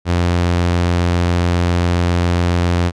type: tone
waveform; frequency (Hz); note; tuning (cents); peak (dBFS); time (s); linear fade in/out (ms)
sawtooth; 87.31; F2; 0; -9; 0.05-2.92; 50
effects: low-pass 6000 Hz 12 dB/octave